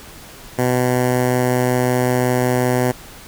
10% pulse tone with notch filter, 125.4 Hz, B2, 27 cents sharp, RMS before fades -17 dBFS, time 0.58-2.92 s, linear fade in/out 10 ms, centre 3700 Hz, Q 0.81, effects pink hiss -39 dBFS RMS until 3.27 s

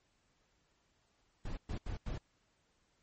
brown noise bursts at uneven times, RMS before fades -39 dBFS, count 4, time 1.45-1.57 / 1.69-1.78 / 1.86-1.97 / 2.06-2.18 s, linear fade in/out 5 ms, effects pink hiss -75 dBFS RMS until 3.02 s + MP3 32 kbps

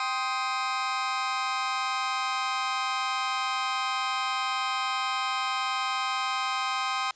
sawtooth chord, C minor, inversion second, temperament just, 784.9 / 1046.5 / 1255.8 Hz, G5 / C6 / Eb6, +2 / 0 / +16 cents, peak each -29 / -27 / -27 dBFS, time 0-7.11 s, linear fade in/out 2 ms, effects white hiss -59 dBFS RMS until 7.15 s + resampled to 16000 Hz

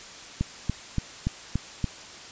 click train, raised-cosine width 5 ms, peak -12 dBFS, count 6, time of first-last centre 0.41-1.843 s, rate 3.49 Hz, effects white hiss -43 dBFS RMS until 2.31 s + resampled to 16000 Hz

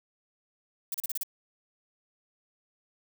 violet noise bursts, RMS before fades -32 dBFS, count 6, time 0.92-1.233 s, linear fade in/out 2 ms, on 23 ms, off 35 ms, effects none

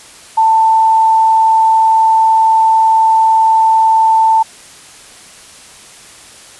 sine tone, 889 Hz, A5, 18 cents sharp, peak -6 dBFS, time 0.37-4.43 s, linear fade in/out 10 ms, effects white hiss -37 dBFS RMS until 6.59 s + resampled to 24000 Hz

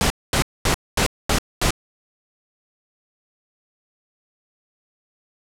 pink noise bursts, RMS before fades -18 dBFS, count 6, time 0.01-1.706 s, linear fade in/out 0 ms, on 91 ms, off 230 ms, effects low-pass 10000 Hz 12 dB/octave

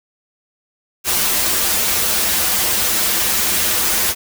white noise with comb filter, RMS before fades -17 dBFS, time 1.04-4.15 s, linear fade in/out 50 ms, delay 7.2 ms, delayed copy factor -0.85, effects none

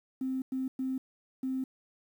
triangle tone bursts at uneven times, 261.6 Hz, C4, in tune, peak -26 dBFS, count 4, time 0.21-0.42 / 0.52-0.68 / 0.79-0.98 / 1.43-1.64 s, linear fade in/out 5 ms, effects tanh soft clip ceiling -28 dBFS + 10-bit

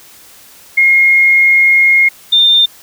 sine tone pair in turn, 2145 / 3607 Hz, C7 / A7, +42 / +42 cents, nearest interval major sixth, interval 900 cents, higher second, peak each -5 dBFS, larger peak neither, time 0.77-2.09 / 2.32-2.66 s, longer first, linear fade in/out 10 ms, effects white hiss -40 dBFS RMS until 2.82 s

